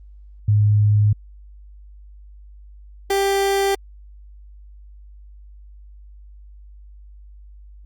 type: tone pair in turn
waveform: sine / 30% pulse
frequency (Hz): 104.6 / 394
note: G#2 / G4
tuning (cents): +13 / +9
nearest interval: octave + major seventh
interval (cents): 2296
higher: second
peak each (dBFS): -12 / -14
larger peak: first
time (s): 0.48-1.13 / 3.1-3.75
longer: neither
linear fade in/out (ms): 5
effects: added 50 Hz sine -40 dBFS peak until 7.85 s + Opus 32 kbps